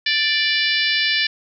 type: harmonic tone with a mistuned harmonic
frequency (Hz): 587.3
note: D5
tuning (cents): 0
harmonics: 3 / 4 / 5 / 6 / 7 / 8 / 9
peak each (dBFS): -22 / -23 / -24 / -25 / -25 / -26 / -27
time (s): 0.06-1.27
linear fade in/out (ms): 5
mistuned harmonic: 7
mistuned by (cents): -19
effects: none